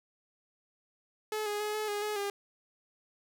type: tone with pitch steps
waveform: sawtooth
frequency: 429.2 / 415 / 421.9 / 428.3 / 412.2 / 422.4 / 402.9 Hz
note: A4 / G#4 / G#4 / A4 / G#4 / G#4 / G4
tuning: -43 / -1 / +27 / -47 / -13 / +29 / +48 cents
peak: -28 dBFS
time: 1.32-2.3 s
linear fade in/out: 2 ms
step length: 140 ms
effects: none